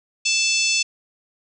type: harmonic tone with a mistuned harmonic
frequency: 880 Hz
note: A5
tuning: in tune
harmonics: 3 / 4 / 5 / 6 / 7 / 8 / 9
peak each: -21 / -28 / -26 / -25 / -25 / -29 / -32 dBFS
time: 0.25-0.83 s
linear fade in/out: 10 ms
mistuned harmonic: 4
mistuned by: -26 cents
effects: none